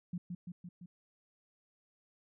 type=tone with echo; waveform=sine; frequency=176.7 Hz; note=F3; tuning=21 cents sharp; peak=-35 dBFS; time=0.13-0.18 s; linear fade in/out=5 ms; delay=170 ms; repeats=4; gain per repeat=-3 dB; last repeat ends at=0.86 s; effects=none